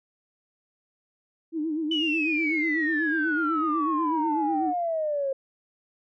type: tone with vibrato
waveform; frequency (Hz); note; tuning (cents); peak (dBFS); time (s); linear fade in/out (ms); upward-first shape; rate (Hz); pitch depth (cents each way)
sine; 313.1; D#4; +11; -25; 1.52-4.74; 50; sine; 8.1; 91
type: exponential sweep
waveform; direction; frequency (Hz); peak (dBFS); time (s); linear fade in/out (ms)
sine; down; 3008 to 532; -24; 1.91-5.33; 5
effects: tanh soft clip ceiling -14 dBFS